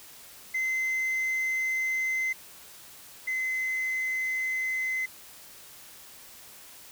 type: tone pair in turn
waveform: sine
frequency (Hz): 2061 / 2048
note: C7 / C7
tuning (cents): -27 / -38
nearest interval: unison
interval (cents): 11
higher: first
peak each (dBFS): -23 / -25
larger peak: first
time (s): 0.54-2.33 / 3.27-5.06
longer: neither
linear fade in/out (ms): 10
effects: tanh soft clip ceiling -25 dBFS + white hiss -49 dBFS RMS until 6.91 s